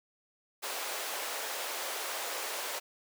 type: high-pass noise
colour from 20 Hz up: pink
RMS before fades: -37 dBFS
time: 0.62-2.8 s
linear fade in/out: 20 ms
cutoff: 470 Hz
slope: 24 dB/octave
effects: none